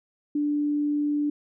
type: tone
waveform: sine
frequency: 293.7 Hz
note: D4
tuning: in tune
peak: -22 dBFS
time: 0.35-1.3 s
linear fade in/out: 5 ms
effects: none